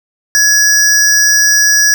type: tone pair together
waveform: square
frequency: 1691 / 5759 Hz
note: G#6 / F#8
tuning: +31 / -48 cents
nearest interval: octave + major sixth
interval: 2121 cents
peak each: -10 dBFS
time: 0.35-1.94 s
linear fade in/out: 0 ms
effects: none